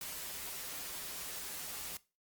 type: noise with comb filter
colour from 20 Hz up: white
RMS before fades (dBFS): -43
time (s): 0.01-1.97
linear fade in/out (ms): 2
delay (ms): 8.9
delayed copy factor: -0.6
effects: noise-tail reverb RT60 0.3 s tail -20 dB re dry + Opus 48 kbps